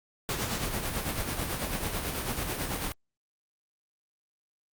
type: noise with tremolo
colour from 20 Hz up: pink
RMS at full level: -30 dBFS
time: 0.29-2.92 s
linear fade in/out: 0 ms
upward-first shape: sine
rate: 9.1 Hz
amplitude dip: 45%
effects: Opus 48 kbps